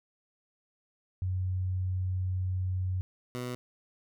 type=tone pair in turn; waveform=sine / 15% pulse; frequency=92.5 / 123.88 Hz; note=F#2 / B2; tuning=0 / +6 cents; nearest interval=perfect fourth; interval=506 cents; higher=second; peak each=-28 dBFS; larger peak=neither; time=1.22-3.01 / 3.35-3.55 s; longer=first; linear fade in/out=0 ms; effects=none